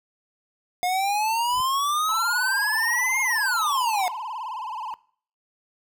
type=exponential two-way sweep; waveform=square; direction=up then down; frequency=712 to 2165 to 712 Hz; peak=-22 dBFS; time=0.83-4.08 s; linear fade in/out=0 ms; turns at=3.21 s
type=noise with exponential growth; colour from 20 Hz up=brown; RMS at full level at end=-38 dBFS; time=1.4-1.61 s; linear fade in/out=5 ms; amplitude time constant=44 ms
type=tone with vibrato; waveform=triangle; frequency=941 Hz; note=A#5; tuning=16 cents sharp; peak=-28 dBFS; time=2.09-4.94 s; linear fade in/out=0 ms; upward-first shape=sine; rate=19 Hz; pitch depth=180 cents each way
effects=noise-tail reverb RT60 0.5 s tail -21 dB re dry